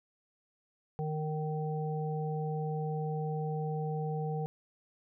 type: harmonic tone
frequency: 154.3 Hz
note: D#3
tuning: 14 cents flat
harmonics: 1 / 3 / 5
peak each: -33 / -38 / -40 dBFS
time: 0.99-4.46 s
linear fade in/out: 0 ms
effects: none